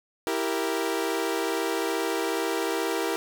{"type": "chord", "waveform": "sawtooth", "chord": "E diminished", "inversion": "none", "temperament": "equal", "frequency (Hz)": [329.6, 392, 466.2], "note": ["E4", "G4", "Bb4"], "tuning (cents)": [0, 0, 0], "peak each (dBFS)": -26, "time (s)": [0.27, 3.16], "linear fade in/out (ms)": 0, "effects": []}